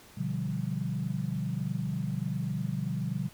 sine chord, G dominant seventh, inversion first, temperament equal, 123.47 / 146.83 / 174.61 / 196 Hz, B2 / D3 / F3 / G3, 0 / 0 / 0 / 0 cents, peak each -35 / -34 / -35 / -36 dBFS, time 0.17-3.29 s, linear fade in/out 10 ms, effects pink hiss -54 dBFS RMS until 3.33 s

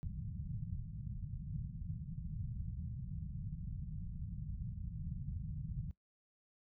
white low-pass noise, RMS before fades -43 dBFS, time 0.03-5.91 s, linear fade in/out 0 ms, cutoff 170 Hz, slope 48 dB/octave, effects noise-tail reverb RT60 0.1 s tail -19 dB re dry

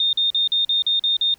sine tone bursts, 3653 Hz, A#7, 36 cents flat, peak -16 dBFS, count 8, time 0-1.341 s, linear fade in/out 2 ms, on 130 ms, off 43 ms, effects pink hiss -56 dBFS RMS until 1.38 s

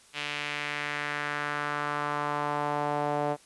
sawtooth tone with band-pass filter sweep, 146.83 Hz, D3, in tune, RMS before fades -31 dBFS, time 0.13-3.37 s, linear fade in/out 50 ms, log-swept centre 2800 to 660 Hz, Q 2, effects white hiss -57 dBFS RMS until 3.45 s + resampled to 24000 Hz

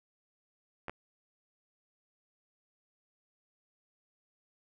clicks, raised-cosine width 0.5 ms, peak -24 dBFS, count 2, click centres 0.883 / 0.896 s, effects none

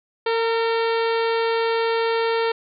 harmonic tone with a mistuned harmonic, 455.5 Hz, A#4, 40 cents flat, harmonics 1 / 2 / 3 / 4 / 5 / 6 / 7 / 8 / 9 / 10, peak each -20 / -26 / -30 / -32 / -34 / -36 / -37 / -38 / -39 / -40 dBFS, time 0.26-2.52 s, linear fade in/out 5 ms, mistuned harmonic 2, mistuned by +19 cents, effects none

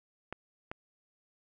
clicks, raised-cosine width 0.5 ms, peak -23 dBFS, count 2, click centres 0.326 / 0.715 s, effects none

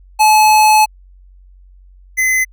square tone pair in turn, 859 / 2039 Hz, A5 / C7, -42 / -45 cents, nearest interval octave + minor third, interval 1497 cents, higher second, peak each -7 / -12 dBFS, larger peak first, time 0.19-0.86 / 2.17-2.45 s, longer first, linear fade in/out 20 ms, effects added 46 Hz sine -40 dBFS peak until 2.52 s

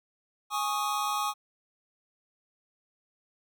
square chord, Ab suspended fourth, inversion none, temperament just, 830.6 / 1107.5 / 1245.9 Hz, Ab5 / Db6 / Eb6, 0 / -2 / +2 cents, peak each -33 dBFS, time 0.5-1.34 s, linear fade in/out 50 ms, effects none

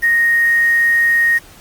sine tone with quantisation, 1864.7 Hz, A#6, in tune, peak -10 dBFS, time 0.02-1.39 s, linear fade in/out 20 ms, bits 5, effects pink hiss -42 dBFS RMS until 1.6 s + Opus 32 kbps

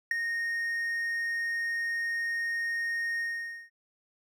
triangle tone with ADSR envelope, 1854 Hz, A#6, 10 cents flat, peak -20 dBFS, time 0.11-3.7 s, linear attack 3 ms, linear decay 12 ms, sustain -7 dB, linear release 500 ms, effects none

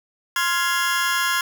sawtooth chord, F minor, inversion second, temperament just, 1047.7 / 1396.9 / 1676.3 Hz, C6 / F6 / Ab6, +2 / 0 / +16 cents, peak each -20 dBFS, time 0.36-1.41 s, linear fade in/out 2 ms, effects none

